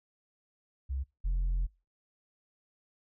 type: tone pair in turn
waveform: sine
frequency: 67 / 43.3 Hz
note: C2 / F1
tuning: +42 / -14 cents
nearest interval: minor sixth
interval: 756 cents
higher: first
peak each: -30 / -24 dBFS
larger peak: second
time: 0.89-1.04 / 1.24-1.67 s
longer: second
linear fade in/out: 20 ms
effects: noise-tail reverb RT60 0.3 s tail -26 dB re dry + tanh soft clip ceiling -26 dBFS